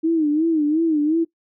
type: tone with vibrato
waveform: sine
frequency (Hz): 312.5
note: D#4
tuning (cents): +8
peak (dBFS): -15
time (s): 0.03-1.25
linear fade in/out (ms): 20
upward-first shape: sine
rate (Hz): 2.8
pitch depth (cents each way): 110
effects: noise-tail reverb RT60 0.1 s tail -19 dB re dry